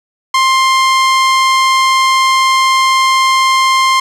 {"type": "tone", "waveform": "sawtooth", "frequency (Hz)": 1054, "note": "C6", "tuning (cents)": 12, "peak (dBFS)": -4, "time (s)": [0.34, 4], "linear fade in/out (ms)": 5, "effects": ["low-pass 7000 Hz 12 dB/octave", "7-bit"]}